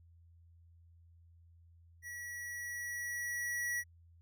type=tone with level ramp; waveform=square; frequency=1931 Hz; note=B6; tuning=39 cents flat; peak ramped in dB=-44 to -34 dBFS; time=2.02-3.84 s; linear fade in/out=50 ms; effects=added 84 Hz sine -59 dBFS peak until 4.21 s